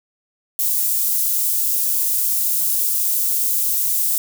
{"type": "high-pass noise", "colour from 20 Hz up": "white", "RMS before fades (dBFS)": -19, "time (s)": [0.59, 4.18], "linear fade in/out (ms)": 0, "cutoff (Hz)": 10000, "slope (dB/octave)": 12, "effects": []}